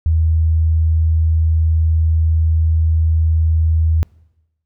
sine tone, 80.3 Hz, E2, 45 cents flat, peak -11 dBFS, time 0.06-4.03 s, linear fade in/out 0 ms, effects noise-tail reverb RT60 1.0 s tail -25 dB re dry

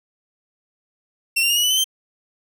sawtooth tone with pitch steps, 2711 / 2776 / 2842 / 2911 / 2980 / 3052 / 3125 Hz, E7 / F7 / F7 / F#7 / F#7 / G7 / G7, +48 / -11 / +30 / -29 / +12 / -47 / -6 cents, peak -13 dBFS, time 1.36-1.843 s, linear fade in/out 10 ms, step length 69 ms, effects none

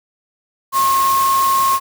sine tone in noise, 1079 Hz, C#6, 47 cents flat, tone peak -12 dBFS, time 0.72-1.8 s, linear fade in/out 50 ms, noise white, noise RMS -24 dBFS, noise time 0.72-1.8 s, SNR +9 dB, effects none

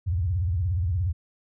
sine tone with vibrato, 87.7 Hz, F2, 8 cents sharp, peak -22 dBFS, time 0.06-1.13 s, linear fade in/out 20 ms, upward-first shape sine, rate 17 Hz, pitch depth 250 cents each way, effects none

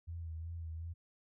sine tone with vibrato, 82.41 Hz, E2, in tune, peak -40 dBFS, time 0.07-0.94 s, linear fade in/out 20 ms, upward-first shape sine, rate 2.7 Hz, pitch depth 45 cents each way, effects none

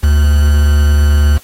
triangle tone with quantisation, 73.2 Hz, D2, 5 cents flat, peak -4 dBFS, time 0.03-1.38 s, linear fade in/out 10 ms, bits 4, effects white hiss -42 dBFS RMS until 1.43 s + AAC 48 kbps

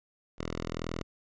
5% pulse tone, 41.11 Hz, E1, 4 cents flat, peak -23 dBFS, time 0.38-1.03 s, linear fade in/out 10 ms, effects resampled to 16000 Hz

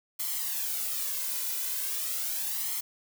blue noise with flanger, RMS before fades -32 dBFS, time 0.19-2.81 s, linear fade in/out 10 ms, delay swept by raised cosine 0.93 to 2.03 ms, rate 0.38 Hz, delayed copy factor +0.65, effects none

